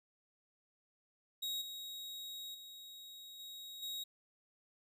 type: tone with level steps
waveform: 40% pulse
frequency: 3790 Hz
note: A#7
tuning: 28 cents sharp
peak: -36 / -43 / -49 / -46 / -39 dBFS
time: 1.42-4.04 s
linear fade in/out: 10 ms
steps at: 1.61 / 2.54 / 3.39 / 3.82 s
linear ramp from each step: 10 ms
effects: none